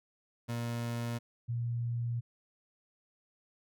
30% pulse / sine tone pair in turn, 118 / 118.45 Hz, A#2 / A#2, +22 / +28 cents, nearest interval unison, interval 6 cents, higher second, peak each -31 / -31 dBFS, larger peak neither, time 0.48-1.19 / 1.48-2.21 s, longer second, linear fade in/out 20 ms, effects none

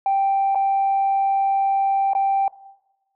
sine tone with dropouts, 784 Hz, G5, in tune, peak -15 dBFS, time 0.06-2.48 s, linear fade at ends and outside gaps 2 ms, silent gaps 0.549-0.555 / 2.134-2.15 s, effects noise-tail reverb RT60 1.0 s tail -19 dB re dry + tanh soft clip ceiling -13 dBFS

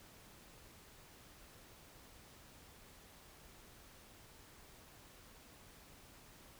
silence, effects pink hiss -60 dBFS RMS until 6.59 s

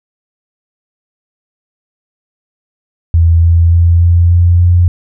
sine tone with pitch steps, 83.3 / 84.22 / 85.15 / 86.09 / 87.04 / 88 Hz, E2 / E2 / F2 / F2 / F2 / F2, +19 / +38 / -43 / -24 / -5 / +14 cents, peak -4 dBFS, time 3.14-4.88 s, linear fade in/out 0 ms, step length 290 ms, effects none

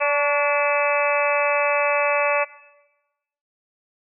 harmonic tone with a mistuned harmonic, 290 Hz, D4, 22 cents flat, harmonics 2 / 3 / 4 / 5 / 6 / 7 / 8 / 9, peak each -21 / -27 / -25 / -31 / -32 / -30 / -27 / -25 dBFS, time 0-2.45 s, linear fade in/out 20 ms, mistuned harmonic 4, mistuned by -32 cents, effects noise-tail reverb RT60 1.0 s tail -17 dB re dry

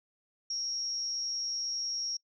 sine tone with amplitude modulation, 5588 Hz, F8, in tune, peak -29 dBFS, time 0.5-2.17 s, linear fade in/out 5 ms, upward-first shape sine, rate 250 Hz, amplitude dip 60%, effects noise-tail reverb RT60 0.1 s tail -26 dB re dry

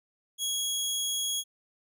20% pulse tone, 3319 Hz, G#7, 2 cents flat, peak -23 dBFS, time 0.38-1.44 s, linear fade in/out 50 ms, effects none

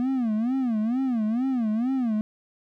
triangle tone with vibrato, 238.7 Hz, A#3, 41 cents sharp, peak -20 dBFS, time 0-2.21 s, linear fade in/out 0 ms, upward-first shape sine, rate 2.2 Hz, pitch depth 200 cents each way, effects none

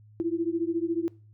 sine beating tone pair, 329.1 / 343.1 Hz, E4 / F4, -3 / -31 cents, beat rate 14 Hz, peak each -28 / -29 dBFS, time 0.2-1.08 s, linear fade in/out 0 ms, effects noise-tail reverb RT60 0.4 s tail -22 dB re dry + added 106 Hz sine -51 dBFS peak until 1.33 s

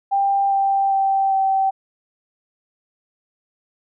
sine tone with pitch steps, 792 / 785.6 / 779.3 / 773 Hz, G5 / G5 / G5 / G5, +18 / +4 / -10 / -24 cents, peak -15 dBFS, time 0.11-1.71 s, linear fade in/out 20 ms, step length 400 ms, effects none

